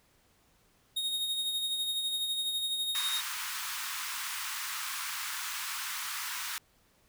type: tone with tremolo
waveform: 45% pulse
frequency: 3729 Hz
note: A#7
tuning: in tune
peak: -29 dBFS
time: 0.96-3.21 s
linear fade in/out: 10 ms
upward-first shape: sine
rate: 12 Hz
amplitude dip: 40%
type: high-pass noise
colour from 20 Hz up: pink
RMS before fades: -37 dBFS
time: 2.95-6.58 s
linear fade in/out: 0 ms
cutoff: 1000 Hz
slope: 48 dB/octave
effects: pink hiss -67 dBFS RMS until 7.08 s